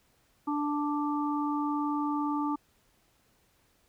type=harmonic tone; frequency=293.7 Hz; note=D4; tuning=in tune; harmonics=1 / 3 / 4; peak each=-29 / -34 / -35 dBFS; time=0.47-2.56 s; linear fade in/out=10 ms; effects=pink hiss -68 dBFS RMS until 3.88 s